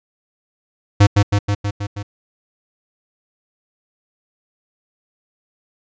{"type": "tone with echo", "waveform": "square", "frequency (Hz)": 102, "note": "G#2", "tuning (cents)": -31, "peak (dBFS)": -7, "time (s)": [1, 1.07], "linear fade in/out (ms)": 10, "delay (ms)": 160, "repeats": 6, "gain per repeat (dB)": -3, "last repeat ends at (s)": 2.03, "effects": ["resampled to 16000 Hz"]}